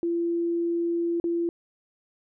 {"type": "tone with dropouts", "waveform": "sine", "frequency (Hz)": 340.2, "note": "F4", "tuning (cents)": -45, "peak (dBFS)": -23, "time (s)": [0.03, 1.49], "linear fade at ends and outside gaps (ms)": 1, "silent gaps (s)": [1.2, 1.241], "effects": []}